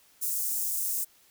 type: high-pass noise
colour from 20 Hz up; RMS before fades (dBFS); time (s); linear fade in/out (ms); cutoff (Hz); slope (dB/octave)
white; -30; 0.21-1.05; 20; 7000; 24
effects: white hiss -61 dBFS RMS until 1.3 s